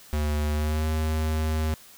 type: tone with pitch glide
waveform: square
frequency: 75.1 to 78.29 Hz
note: D2 to D#2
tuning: +39 to +11 cents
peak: -24 dBFS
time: 0.13-1.74 s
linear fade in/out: 0 ms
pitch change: +72 cents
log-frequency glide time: 0.54-0.87 s
effects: white hiss -50 dBFS RMS until 1.97 s